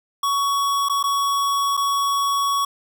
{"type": "tone with dropouts", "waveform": "square", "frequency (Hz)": 1120, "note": "C#6", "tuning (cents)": 18, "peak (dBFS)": -19, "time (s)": [0.23, 2.65], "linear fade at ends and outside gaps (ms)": 5, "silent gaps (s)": [[0.887, 0.896], [1.029, 1.038], [1.769, 1.774]], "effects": []}